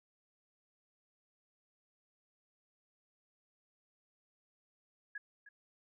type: tone with echo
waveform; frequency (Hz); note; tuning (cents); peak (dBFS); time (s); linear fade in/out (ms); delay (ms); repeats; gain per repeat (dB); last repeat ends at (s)
sine; 1671; G#6; +10; -40; 5.15-5.18; 5; 310; 1; -13; 5.49
effects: none